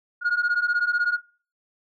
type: beating tone pair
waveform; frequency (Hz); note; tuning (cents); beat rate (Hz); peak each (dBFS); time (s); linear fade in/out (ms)
sine; 1426 / 1442; F6 / F#6; +36 / -45; 16; -21; 0.21-1.19; 50
effects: noise-tail reverb RT60 0.4 s tail -21 dB re dry + tanh soft clip ceiling -17 dBFS